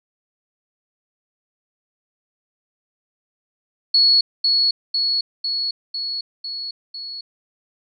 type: tone with echo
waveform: sine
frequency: 4371 Hz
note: C#8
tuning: 25 cents flat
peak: -11 dBFS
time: 3.94-4.21 s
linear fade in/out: 5 ms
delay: 500 ms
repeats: 6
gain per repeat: -3 dB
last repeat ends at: 7.21 s
effects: none